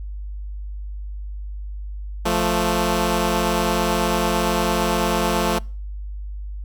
10% pulse tone pair together, 174.61 / 220.5 Hz, F3 / A3, 0 / +4 cents, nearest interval major third, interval 404 cents, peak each -13 dBFS, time 2.25-5.59 s, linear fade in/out 10 ms, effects noise-tail reverb RT60 0.4 s tail -26 dB re dry + added 50 Hz sine -28 dBFS peak until 6.64 s

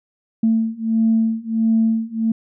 sine beating tone pair, 223.4 / 224.9 Hz, A3 / A3, +27 / +38 cents, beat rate 1.5 Hz, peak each -18 / -17 dBFS, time 0.43-2.32 s, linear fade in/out 5 ms, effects tanh soft clip ceiling -7 dBFS

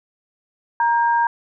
sine tone pair together, 937 / 1602.5 Hz, A#5 / G6, +9 / +38 cents, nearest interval major sixth, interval 929 cents, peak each -15 / -23 dBFS, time 0.8-1.27 s, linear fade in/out 2 ms, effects none

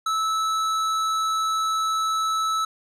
sine tone with hard clipping, 1307 Hz, E6, 15 cents flat, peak -23 dBFS, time 0.06-2.65 s, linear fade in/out 5 ms, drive 12 dB, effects none

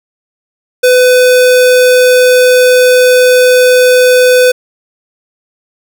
square tone, 502 Hz, B4, 28 cents sharp, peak -4 dBFS, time 0.83-4.52 s, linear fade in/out 10 ms, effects none

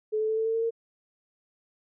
sine tone with pitch steps, 430.7 / 435.2 / 439.7 / 444.3 / 449 / 453.7 / 458.4 Hz, A4 / A4 / A4 / A4 / A4 / A#4 / A#4, -37 / -19 / -1 / +17 / +35 / -47 / -29 cents, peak -24 dBFS, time 0.12-0.708 s, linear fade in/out 20 ms, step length 84 ms, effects none

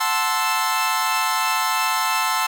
sawtooth chord, F# half-diminished seventh, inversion none, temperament equal, 740 / 880 / 1046.5 / 1318.5 Hz, F#5 / A5 / C6 / E6, 0 / 0 / 0 / 0 cents, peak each -26 / -20 / -20 / -20 dBFS, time 0-2.47 s, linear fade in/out 10 ms, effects none

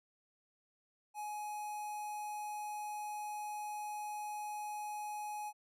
square tone with notch filter, 840 Hz, G#5, 19 cents sharp, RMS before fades -42 dBFS, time 1.14-5.53 s, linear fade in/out 50 ms, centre 3600 Hz, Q 0.87, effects resampled to 32000 Hz

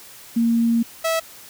sine / sawtooth tone pair in turn, 231.6 / 652.2 Hz, A#3 / E5, -11 / -19 cents, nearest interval octave + tritone, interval 1792 cents, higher second, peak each -15 dBFS, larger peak neither, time 0.36-0.83 / 1.04-1.2 s, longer first, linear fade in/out 10 ms, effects white hiss -43 dBFS RMS until 1.49 s

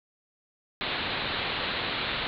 white low-pass noise, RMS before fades -31 dBFS, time 0.81-2.27 s, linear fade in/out 0 ms, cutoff 4200 Hz, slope 96 dB/octave, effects none

